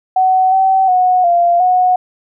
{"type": "tone with pitch steps", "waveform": "sine", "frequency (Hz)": [750, 765, 733, 693, 732], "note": ["F#5", "G5", "F#5", "F5", "F#5"], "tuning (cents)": [23, -42, -16, -14, -19], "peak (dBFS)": -8, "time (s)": [0.16, 1.96], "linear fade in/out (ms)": 5, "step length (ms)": 360, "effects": []}